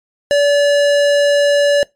sine tone with hard clipping, 575 Hz, D5, 37 cents flat, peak -11 dBFS, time 0.31-1.83 s, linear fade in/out 0 ms, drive 18 dB, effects noise-tail reverb RT60 0.2 s tail -24 dB re dry + MP3 96 kbps

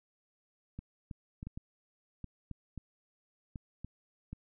clicks, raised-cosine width 5 ms, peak -29 dBFS, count 11, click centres 0.79 / 1.112 / 1.429 / 1.47 / 1.575 / 2.243 / 2.513 / 2.777 / 3.558 / 3.846 / 4.33 s, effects none

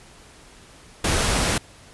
pink noise, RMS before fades -21 dBFS, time 1.04-1.58 s, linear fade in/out 5 ms, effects pink hiss -48 dBFS RMS until 1.93 s + resampled to 24000 Hz

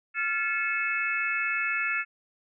sine tone cluster, 1383 / 1732 / 2187 / 2605 Hz, F6 / A6 / C#7 / E7, -17 / -28 / -24 / -21 cents, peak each -31 dBFS, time 0.14-2.05 s, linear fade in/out 50 ms, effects none

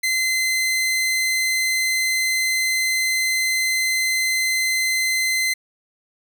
sawtooth tone, 2060 Hz, C7, 28 cents flat, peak -15 dBFS, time 0.03-5.54 s, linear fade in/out 10 ms, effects none

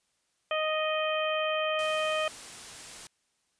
harmonic tone, 622.3 Hz, D#5, in tune, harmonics 1 / 2 / 3 / 4 / 5, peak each -29 / -33 / -38 / -35 / -36 dBFS, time 0.51-2.28 s, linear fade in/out 2 ms
white noise, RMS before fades -44 dBFS, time 1.79-3.07 s, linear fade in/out 0 ms
effects white hiss -74 dBFS RMS until 3.59 s + resampled to 22050 Hz

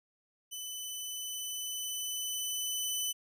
15% pulse tone with level ramp, 3006 Hz, F#7, 27 cents sharp, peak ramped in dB -32 to -24 dBFS, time 0.51-3.13 s, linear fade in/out 20 ms, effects none

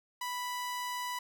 sawtooth tone, 987.8 Hz, B5, in tune, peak -31 dBFS, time 0.21-1.19 s, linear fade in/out 5 ms, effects 11-bit

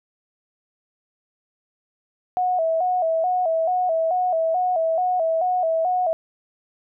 sine tone with vibrato, 689 Hz, F5, 24 cents flat, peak -18 dBFS, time 2.37-6.13 s, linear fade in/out 0 ms, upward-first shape square, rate 2.3 Hz, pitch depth 100 cents each way, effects none

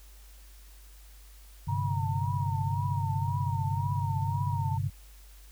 sine chord, G suspended fourth, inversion none, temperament equal, 98 / 130.81 / 146.83 Hz, G2 / C3 / D3, 0 / 0 / 0 cents, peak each -30 / -32 / -34 dBFS, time 1.67-4.9 s, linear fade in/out 10 ms
sine tone with vibrato, 932.3 Hz, A#5, in tune, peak -34 dBFS, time 1.68-4.78 s, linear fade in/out 10 ms, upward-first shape triangle, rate 1.9 Hz, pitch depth 95 cents each way
effects added 50 Hz sine -49 dBFS peak until 5.51 s + white hiss -58 dBFS RMS until 5.51 s

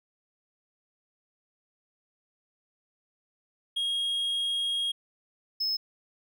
triangle tone pair in turn, 3269 / 5189 Hz, G#7 / E8, -28 / -28 cents, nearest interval minor sixth, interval 800 cents, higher second, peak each -25 dBFS, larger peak neither, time 3.76-4.92 / 5.6-5.77 s, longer first, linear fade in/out 10 ms, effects none

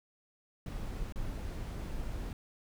brown noise with dropouts, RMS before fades -38 dBFS, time 0.66-2.33 s, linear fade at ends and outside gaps 2 ms, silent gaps 1.124-1.158 s, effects none

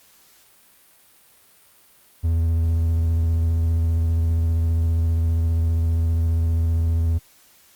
triangle tone with vibrato, 82.41 Hz, E2, in tune, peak -15 dBFS, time 2.23-7.19 s, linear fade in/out 20 ms, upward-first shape square, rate 15 Hz, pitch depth 16 cents each way, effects white hiss -54 dBFS RMS until 7.75 s + Opus 48 kbps

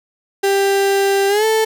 35% pulse tone with pitch glide, 394.5 to 440.3 Hz, G4 to A4, +11 to +1 cents, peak -11 dBFS, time 0.43-1.65 s, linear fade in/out 10 ms, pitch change +190 cents, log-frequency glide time 1.28-1.45 s, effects none

